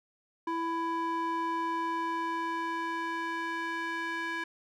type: tone with band-pass filter sweep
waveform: square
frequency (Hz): 331.9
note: E4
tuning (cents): +12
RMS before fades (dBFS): -33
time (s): 0.47-4.44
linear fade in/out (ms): 5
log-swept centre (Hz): 830 to 1700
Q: 2
effects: none